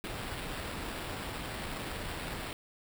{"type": "noise with sample-and-hold", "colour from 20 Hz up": "pink", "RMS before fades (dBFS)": -39, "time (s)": [0.04, 2.53], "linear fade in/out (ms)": 0, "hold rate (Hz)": 6300, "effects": []}